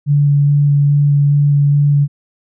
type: tone with vibrato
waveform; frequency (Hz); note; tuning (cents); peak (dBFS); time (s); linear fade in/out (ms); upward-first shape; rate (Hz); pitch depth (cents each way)
sine; 143.9; D3; -35; -8; 0.06-2.08; 50; square; 2.4; 8
effects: none